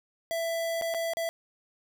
square tone with dropouts, 664 Hz, E5, 12 cents sharp, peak -29 dBFS, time 0.31-1.29 s, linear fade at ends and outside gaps 0 ms, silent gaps 0.813-0.821 / 0.94-0.946 / 1.135-1.17 s, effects none

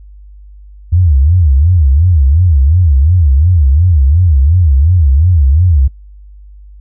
sine tone with vibrato, 77.78 Hz, D#2, in tune, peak -5 dBFS, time 0.92-5.88 s, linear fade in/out 10 ms, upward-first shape sine, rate 2.8 Hz, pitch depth 290 cents each way, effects noise-tail reverb RT60 0.1 s tail -20 dB re dry + added 50 Hz sine -32 dBFS peak until 6.8 s

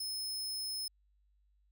sawtooth tone, 5190 Hz, E8, 28 cents flat, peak -34 dBFS, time 0-0.88 s, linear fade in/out 5 ms, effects added 50 Hz sine -68 dBFS peak until 1.71 s

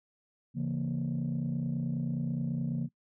sine chord, A# diminished, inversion first, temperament equal with one note detuned, 138.59 / 167.99 / 233.1 Hz, C#3 / E3 / A#3, 0 / +33 / 0 cents, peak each -32 / -33 / -33 dBFS, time 0.54-2.89 s, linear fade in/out 50 ms, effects noise-tail reverb RT60 0.1 s tail -24 dB re dry + tanh soft clip ceiling -25 dBFS

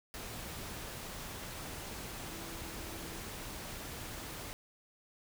sine tone in noise, 331.1 Hz, E4, 8 cents sharp, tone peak -52 dBFS, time 2.28-3.22 s, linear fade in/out 0 ms, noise pink, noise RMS -44 dBFS, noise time 0.14-4.53 s, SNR -11 dB, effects none

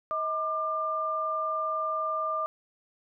sine tone pair together, 633.6 / 1196 Hz, D#5 / D6, +31 / +31 cents, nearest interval major seventh, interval 1100 cents, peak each -33 / -28 dBFS, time 0.11-2.46 s, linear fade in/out 0 ms, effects none

